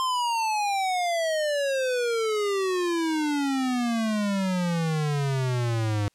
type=exponential sweep; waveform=square; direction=down; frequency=1053 to 101.2 Hz; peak=-24 dBFS; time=0-6.08 s; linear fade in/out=0 ms; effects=white hiss -69 dBFS RMS until 6.14 s + low-pass 9000 Hz 12 dB/octave